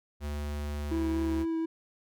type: tone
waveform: square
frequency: 73.42 Hz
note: D2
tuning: in tune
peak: -33 dBFS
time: 0.2-1.46 s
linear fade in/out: 50 ms
type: tone with vibrato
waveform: triangle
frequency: 326.7 Hz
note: E4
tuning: 15 cents flat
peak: -26 dBFS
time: 0.91-1.66 s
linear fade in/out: 10 ms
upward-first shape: triangle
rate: 4.1 Hz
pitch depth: 14 cents each way
effects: none